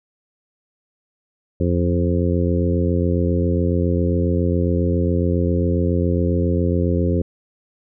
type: harmonic tone with a mistuned harmonic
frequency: 87.31 Hz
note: F2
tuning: in tune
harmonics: 1 / 2 / 3 / 4 / 5 / 6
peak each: -19 / -22 / -24 / -25 / -26 / -27 dBFS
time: 1.6-7.22 s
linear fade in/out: 5 ms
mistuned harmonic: 1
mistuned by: -27 cents
effects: none